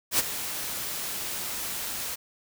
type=noise with ADSR envelope; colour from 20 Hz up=white; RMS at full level=-21 dBFS; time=0.11-2.16 s; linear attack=78 ms; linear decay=26 ms; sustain=-12 dB; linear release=20 ms; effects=none